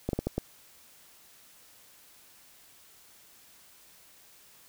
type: slowing click train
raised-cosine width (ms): 2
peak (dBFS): -15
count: 5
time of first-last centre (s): 0.09-0.38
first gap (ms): 42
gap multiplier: 1.38
effects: white hiss -57 dBFS RMS until 4.68 s